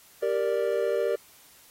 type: chord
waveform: triangle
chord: G minor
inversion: none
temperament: equal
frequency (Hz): 392 / 466.2 / 587.3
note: G4 / Bb4 / D5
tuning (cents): 0 / 0 / 0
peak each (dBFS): -27 / -25 / -26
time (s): 0.22-1.16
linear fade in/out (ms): 10
effects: white hiss -55 dBFS RMS until 1.7 s + AAC 48 kbps